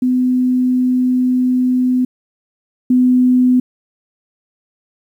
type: tone pair in turn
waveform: sine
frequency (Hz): 252.5 / 251.6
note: B3 / B3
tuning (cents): +39 / +32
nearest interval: unison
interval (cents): 7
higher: first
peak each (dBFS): -11 / -8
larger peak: second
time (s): 0.02-2.05 / 2.9-3.6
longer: first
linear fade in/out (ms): 5
effects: 8-bit